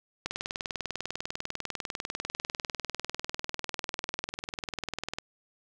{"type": "click train", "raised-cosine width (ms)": 0.2, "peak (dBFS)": -15, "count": 100, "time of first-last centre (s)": [0.26, 5.185], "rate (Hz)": 20.1, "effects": []}